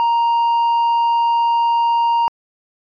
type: tone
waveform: triangle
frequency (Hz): 934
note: A#5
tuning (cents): +3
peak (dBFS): -11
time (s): 0-2.28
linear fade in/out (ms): 0
effects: resampled to 11025 Hz